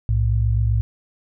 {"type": "tone pair together", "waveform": "sine", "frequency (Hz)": [61.74, 109.5], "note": ["B1", "A2"], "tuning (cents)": [0, -8], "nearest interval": "minor seventh", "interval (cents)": 992, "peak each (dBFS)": [-19, -18], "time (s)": [0.09, 0.81], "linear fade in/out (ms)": 0, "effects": []}